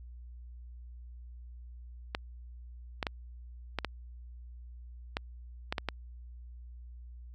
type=clicks; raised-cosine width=0.3 ms; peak=-15 dBFS; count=9; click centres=2.149 / 3.028 / 3.068 / 3.787 / 3.847 / 5.169 / 5.725 / 5.782 / 5.887 s; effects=added 60 Hz sine -45 dBFS peak until 7.34 s